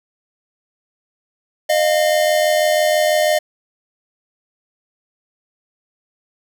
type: tone pair together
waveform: square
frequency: 612.4 / 698.5 Hz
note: D#5 / F5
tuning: -28 / 0 cents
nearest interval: major second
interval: 228 cents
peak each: -15 / -20 dBFS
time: 1.69-3.39 s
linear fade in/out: 10 ms
effects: none